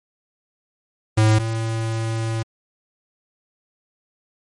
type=tone pair in turn; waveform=square; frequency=108.9 / 112.74 Hz; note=A2 / A2; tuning=-17 / +43 cents; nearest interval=minor second; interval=60 cents; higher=second; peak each=-13 / -22 dBFS; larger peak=first; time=1.17-1.39 / 1.39-2.43 s; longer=second; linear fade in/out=10 ms; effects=MP3 48 kbps